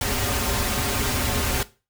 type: noise with comb filter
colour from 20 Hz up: pink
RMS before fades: -24 dBFS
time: 0.01-1.63 s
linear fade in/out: 2 ms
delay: 6.1 ms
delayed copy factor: -1
effects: noise-tail reverb RT60 0.3 s tail -17 dB re dry